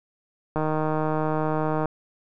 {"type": "click train", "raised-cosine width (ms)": 1, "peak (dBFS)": -12, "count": 202, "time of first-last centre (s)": [0.56, 1.857], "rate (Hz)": 155, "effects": []}